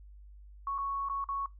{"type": "tone with dropouts", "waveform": "sine", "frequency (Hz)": 1108.7, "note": "C#6", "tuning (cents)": 0, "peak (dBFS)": -31, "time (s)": [0.67, 1.46], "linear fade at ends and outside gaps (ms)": 2, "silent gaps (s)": [[0.781, 0.785], [1.087, 1.097], [1.242, 1.288]], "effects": ["noise-tail reverb RT60 0.2 s tail -22 dB re dry", "added 50 Hz sine -49 dBFS peak until 1.59 s"]}